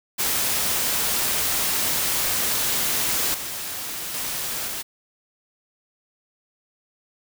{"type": "noise with level steps", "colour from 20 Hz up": "white", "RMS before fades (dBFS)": [-23, -31, -28, -30], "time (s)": [0.18, 4.83], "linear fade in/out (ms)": 20, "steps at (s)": [3.34, 4.14, 4.67], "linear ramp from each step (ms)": 5, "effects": []}